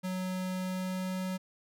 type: tone with pitch glide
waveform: square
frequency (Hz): 185 to 186.07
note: F#3 to F#3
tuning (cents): 0 to +10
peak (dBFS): -33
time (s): 0.03-1.38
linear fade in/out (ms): 20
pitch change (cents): +10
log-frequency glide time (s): 0.55-1.26
effects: none